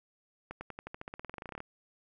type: accelerating click train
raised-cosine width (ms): 0.5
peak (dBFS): -26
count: 21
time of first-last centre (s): 0.51-1.604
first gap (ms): 100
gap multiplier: 0.93
effects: none